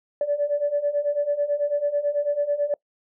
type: beating tone pair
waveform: sine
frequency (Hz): 575 / 584.1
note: D5 / D5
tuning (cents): -37 / -10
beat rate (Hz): 9.1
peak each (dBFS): -25 / -22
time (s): 0.21-2.74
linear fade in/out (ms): 2
effects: noise-tail reverb RT60 0.1 s tail -25 dB re dry + tanh soft clip ceiling -13 dBFS